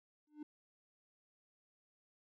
triangle tone with exponential growth, 300 Hz, D4, 37 cents sharp, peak -39 dBFS, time 0.27-0.43 s, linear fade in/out 5 ms, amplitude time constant 33 ms, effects none

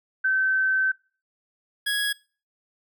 sine / 25% pulse tone pair in turn, 1539 / 1664.1 Hz, G6 / G#6, -32 / +3 cents, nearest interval minor second, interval 135 cents, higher second, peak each -19 dBFS, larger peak neither, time 0.24-0.92 / 1.86-2.13 s, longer first, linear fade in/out 10 ms, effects noise-tail reverb RT60 0.4 s tail -24 dB re dry

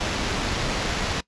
pink noise with sample-and-hold, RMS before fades -26 dBFS, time 0-1.21 s, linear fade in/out 10 ms, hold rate 8820 Hz, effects noise-tail reverb RT60 0.1 s tail -21 dB re dry + resampled to 22050 Hz

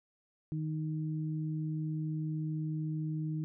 sine tone pair together, 155.56 / 311.3 Hz, D#3 / D#4, 0 / +1 cents, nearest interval octave, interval 1201 cents, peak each -33 / -40 dBFS, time 0.52-3.44 s, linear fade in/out 0 ms, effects none

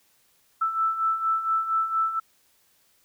sine beating tone pair, 1318.5 / 1322.8 Hz, E6 / E6, 0 / +6 cents, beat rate 4.3 Hz, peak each -29 / -23 dBFS, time 0.61-2.2 s, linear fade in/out 10 ms, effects white hiss -64 dBFS RMS until 3.04 s

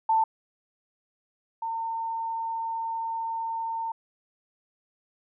sine tone pair in turn, 890 / 907.7 Hz, A5 / A#5, +20 / -46 cents, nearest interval unison, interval 34 cents, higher second, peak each -19 / -28 dBFS, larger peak first, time 0.09-0.24 / 1.62-3.92 s, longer second, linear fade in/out 5 ms, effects none

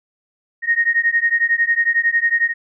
sine beating tone pair, 1857 / 1868 Hz, A#6 / A#6, -7 / +3 cents, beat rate 11 Hz, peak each -17 dBFS, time 0.62-2.54 s, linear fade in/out 50 ms, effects none

